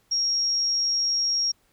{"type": "tone", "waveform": "sine", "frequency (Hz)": 5588, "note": "F8", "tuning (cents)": 0, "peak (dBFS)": -21, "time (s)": [0.11, 1.52], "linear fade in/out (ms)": 10, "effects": ["pink hiss -65 dBFS RMS until 1.72 s"]}